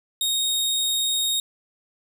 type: tone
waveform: sawtooth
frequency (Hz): 3729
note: A#7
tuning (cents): 0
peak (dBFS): -18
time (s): 0.21-1.4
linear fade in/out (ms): 2
effects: none